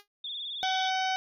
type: tone with exponential decay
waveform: 5% pulse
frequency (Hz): 409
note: G#4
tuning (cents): -26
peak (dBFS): -38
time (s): 0-0.08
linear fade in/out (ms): 0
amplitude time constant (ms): 17
type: tone with vibrato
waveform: sine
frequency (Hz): 3500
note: A7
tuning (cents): -10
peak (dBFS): -34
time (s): 0.24-0.9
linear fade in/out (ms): 5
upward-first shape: sine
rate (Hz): 19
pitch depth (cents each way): 83
type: harmonic tone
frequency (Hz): 755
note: F#5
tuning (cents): +35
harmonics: 1 / 2 / 3 / 4 / 5 / 6 / 7 / 8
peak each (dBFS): -28 / -35 / -37 / -37 / -39 / -46 / -43 / -45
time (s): 0.63-1.16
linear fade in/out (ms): 0
effects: none